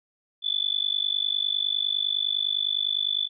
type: tone with amplitude modulation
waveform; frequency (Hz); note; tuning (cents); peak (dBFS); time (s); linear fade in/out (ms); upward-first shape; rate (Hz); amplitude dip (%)
sine; 3484; A7; -18; -19; 0.42-3.29; 50; sine; 49.9; 100
effects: none